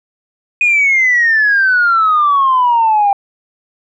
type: exponential sweep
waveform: sine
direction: down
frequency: 2489 to 790 Hz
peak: -7 dBFS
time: 0.61-3.13 s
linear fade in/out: 2 ms
effects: tanh soft clip ceiling -4 dBFS